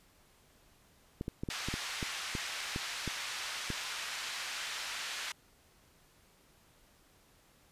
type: clicks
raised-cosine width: 3 ms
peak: -23 dBFS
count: 11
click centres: 1.211 / 1.281 / 1.435 / 1.488 / 1.686 / 1.74 / 2.028 / 2.352 / 2.761 / 3.077 / 3.703 s
type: band-pass noise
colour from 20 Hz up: pink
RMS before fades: -40 dBFS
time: 1.5-5.32 s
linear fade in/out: 2 ms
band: 1500 to 6000 Hz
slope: 12 dB/octave
effects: pink hiss -65 dBFS RMS until 7.71 s + resampled to 32000 Hz